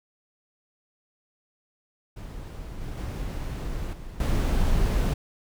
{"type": "noise with level steps", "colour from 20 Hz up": "brown", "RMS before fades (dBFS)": [-37, -34, -31, -39, -23], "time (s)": [2.16, 5.14], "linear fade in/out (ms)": 10, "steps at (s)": [2.81, 2.97, 3.93, 4.2], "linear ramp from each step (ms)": 2, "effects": []}